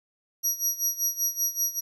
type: tone with tremolo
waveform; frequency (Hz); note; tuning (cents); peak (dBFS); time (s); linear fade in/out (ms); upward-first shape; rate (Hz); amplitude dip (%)
30% pulse; 5760; F#8; -47; -18; 0.43-1.81; 20; sine; 5.2; 85
effects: 10-bit